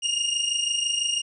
sawtooth tone pair together, 2831 / 2857 Hz, F7 / F7, +23 / +39 cents, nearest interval unison, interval 16 cents, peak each -22 / -23 dBFS, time 0.02-1.22 s, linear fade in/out 20 ms, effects resampled to 22050 Hz

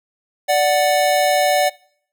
square tone pair together, 587.3 / 740 Hz, D5 / F#5, 0 / 0 cents, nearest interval major third, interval 400 cents, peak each -17 dBFS, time 0.48-1.7 s, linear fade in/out 20 ms, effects noise-tail reverb RT60 0.6 s tail -23 dB re dry

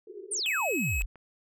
pink band-pass noise, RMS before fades -44 dBFS, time 0.07-0.4 s, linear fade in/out 5 ms, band 360 to 420 Hz, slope 96 dB/octave
sine exponential sweep, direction down, 9830 to 34.65 Hz, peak -28 dBFS, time 0.31-1.06 s, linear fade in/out 10 ms
square tone, 2562 Hz, E7, 50 cents flat, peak -30 dBFS, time 0.46-1.02 s, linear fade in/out 0 ms
clicks, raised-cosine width 0.5 ms, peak -32 / -36 dBFS, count 2, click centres 1.011 / 1.157 s
effects none

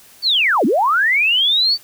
sine linear two-way sweep, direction down then up, 4626 to 197.2 to 4626 Hz, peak -12 dBFS, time 0.22-1.78 s, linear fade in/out 50 ms, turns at 0.65 s, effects white hiss -46 dBFS RMS until 1.83 s

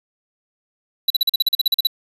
square tone bursts, 3951 Hz, B7, in tune, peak -13 dBFS, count 13, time 1.08-1.871 s, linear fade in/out 5 ms, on 23 ms, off 41 ms, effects resampled to 32000 Hz + 8-bit

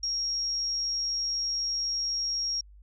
sine tone, 5588 Hz, F8, in tune, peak -27 dBFS, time 0.03-2.61 s, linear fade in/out 5 ms, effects added 50 Hz sine -49 dBFS peak until 2.82 s

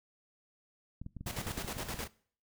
clicks, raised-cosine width 5 ms, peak -30 dBFS, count 12, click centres 1.016 / 1.064 / 1.167 / 1.21 / 1.263 / 1.387 / 1.466 / 1.51 / 1.579 / 1.647 / 1.768 / 1.943 s
pink noise with tremolo, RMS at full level -38 dBFS, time 1.26-2.08 s, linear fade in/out 10 ms, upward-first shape square, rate 9.6 Hz, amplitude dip 60%
effects noise-tail reverb RT60 0.5 s tail -21 dB re dry

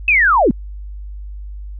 sine linear sweep, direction down, 2629 to 174.61 Hz, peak -9 dBFS, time 0.08-0.51 s, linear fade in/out 2 ms, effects added 50 Hz sine -27 dBFS peak until 1.79 s

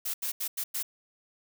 blue noise bursts at uneven times, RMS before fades -32 dBFS, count 5, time 0.05-0.14 / 0.22-0.32 / 0.4-0.48 / 0.57-0.64 / 0.74-0.83 s, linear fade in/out 10 ms, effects none

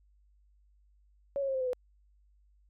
sine tone with pitch steps, 560 / 547.2 / 534.7 / 522.5 / 510.6 / 498.9 Hz, C#5 / C#5 / C5 / C5 / C5 / B4, +18 / -23 / +37 / -2 / -42 / +17 cents, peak -29 dBFS, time 1.36-1.732 s, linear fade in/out 0 ms, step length 62 ms, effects added 50 Hz sine -62 dBFS peak until 2.69 s

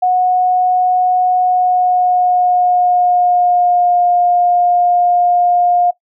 sine tone with pitch glide, 731 to 709 Hz, F#5 to F5, -21 to +26 cents, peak -9 dBFS, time 0.02-5.91 s, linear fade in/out 10 ms, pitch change -53 cents, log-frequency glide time 1.38-4.05 s, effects noise-tail reverb RT60 0.1 s tail -18 dB re dry

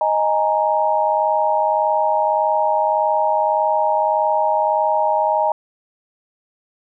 sine chord, D# suspended fourth, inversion none, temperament equal, 622.3 / 830.6 / 932.3 Hz, D#5 / G#5 / A#5, 0 / 0 / 0 cents, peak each -19 dBFS, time 0.01-5.52 s, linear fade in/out 2 ms, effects none

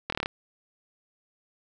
slowing click train, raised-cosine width 0.3 ms, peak -12 dBFS, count 7, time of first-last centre 0.1-0.259 s, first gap 24 ms, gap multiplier 1.04, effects none

